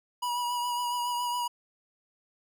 square tone with vibrato, 970 Hz, B5, 31 cents flat, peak -29 dBFS, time 0.22-1.48 s, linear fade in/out 10 ms, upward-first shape triangle, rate 7.2 Hz, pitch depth 27 cents each way, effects none

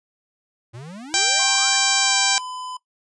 square exponential sweep, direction up, 109.6 to 1840 Hz, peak -35 dBFS, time 0.73-1.77 s, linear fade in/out 20 ms
harmonic tone, 785 Hz, G5, 2 cents sharp, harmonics 1 / 2 / 3 / 4 / 5 / 6 / 7 / 8 / 9 / 10, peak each -26 / -26 / -26 / -26 / -26 / -26 / -26 / -26 / -26 / -26 dBFS, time 1.14-2.38 s, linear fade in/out 0 ms
square tone with pitch glide, 1069 to 1009 Hz, C6 to B5, +37 to +37 cents, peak -31 dBFS, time 1.39-2.77 s, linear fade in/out 5 ms, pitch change -100 cents, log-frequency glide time 2-2.17 s
effects noise-tail reverb RT60 0.1 s tail -19 dB re dry + resampled to 22050 Hz

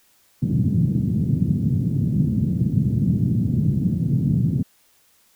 pink band-pass noise, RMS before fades -20 dBFS, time 0.42-4.63 s, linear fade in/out 5 ms, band 110 to 210 Hz, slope 24 dB/octave, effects white hiss -59 dBFS RMS until 5.35 s

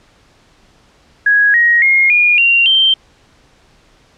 sine tone with pitch steps, 1661.2 / 1886.3 / 2142 / 2432 / 2762 / 3136 Hz, G#6 / A#6 / C7 / D#7 / F7 / G7, 0 / +20 / +40 / -40 / -20 / 0 cents, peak -7 dBFS, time 1.26-2.94 s, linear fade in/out 5 ms, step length 280 ms, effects pink hiss -50 dBFS RMS until 4.17 s + low-pass 6000 Hz 12 dB/octave

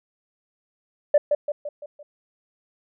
sine tone with echo, 587.3 Hz, D5, in tune, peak -10 dBFS, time 1.14-1.18 s, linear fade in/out 5 ms, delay 170 ms, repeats 5, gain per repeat -6 dB, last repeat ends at 2.03 s, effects tanh soft clip ceiling -8 dBFS

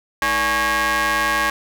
sawtooth ring-modulated tone, 263 Hz, C4, 9 cents sharp, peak -10 dBFS, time 0.22-1.5 s, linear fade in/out 2 ms, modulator 1370 Hz, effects none

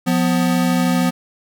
square tone pair together, 177.1 / 250.1 Hz, F3 / B3, +24 / +22 cents, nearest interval tritone, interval 598 cents, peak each -18 dBFS, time 0.06-1.11 s, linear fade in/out 20 ms, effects none

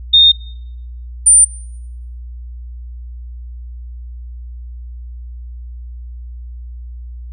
sine tone pair in turn, 3669 / 9160 Hz, A#7 / D9, -28 / -44 cents, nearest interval octave + major third, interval 1584 cents, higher second, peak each -4 dBFS, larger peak neither, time 0.13-0.32 / 1.26-1.45 s, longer neither, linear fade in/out 10 ms, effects noise-tail reverb RT60 0.8 s tail -24 dB re dry + added 60 Hz sine -27 dBFS peak until 7.32 s

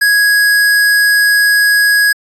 square tone, 1661.2 Hz, G#6, in tune, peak -8 dBFS, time 0.01-2.13 s, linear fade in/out 10 ms, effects resampled to 32000 Hz

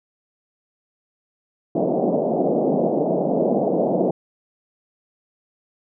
white band-pass noise, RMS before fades -20 dBFS, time 1.75-4.11 s, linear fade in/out 5 ms, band 160 to 690 Hz, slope 48 dB/octave, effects none

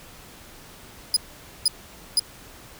30% pulse tone bursts, 4978 Hz, D#8, in tune, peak -13 dBFS, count 3, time 1.14-2.195 s, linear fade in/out 2 ms, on 25 ms, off 490 ms, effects pink hiss -46 dBFS RMS until 2.79 s

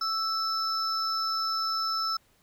triangle tone pair together, 1318.5 / 5270 Hz, E6 / E8, 0 / -1 cents, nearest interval 2 octaves, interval 2399 cents, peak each -27 / -29 dBFS, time 0.01-2.17 s, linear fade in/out 5 ms, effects pink hiss -65 dBFS RMS until 2.42 s

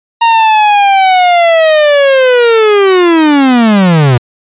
45% pulse linear sweep, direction down, 932.3 to 116.54 Hz, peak -4 dBFS, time 0.21-4.18 s, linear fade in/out 10 ms, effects resampled to 8000 Hz

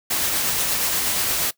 white noise with tremolo, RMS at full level -21 dBFS, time 0.1-1.51 s, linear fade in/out 10 ms, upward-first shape triangle, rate 8.4 Hz, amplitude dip 25%, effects noise-tail reverb RT60 0.1 s tail -19 dB re dry

